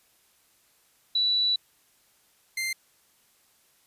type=tone pair in turn; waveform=sine / sawtooth; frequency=3947 / 2091 Hz; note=B7 / C7; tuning=-2 / -2 cents; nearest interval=major seventh; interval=1100 cents; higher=first; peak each=-21 / -24 dBFS; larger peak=first; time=1.15-1.56 / 2.57-2.73 s; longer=first; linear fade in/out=5 ms; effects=white hiss -64 dBFS RMS until 3.86 s + resampled to 32000 Hz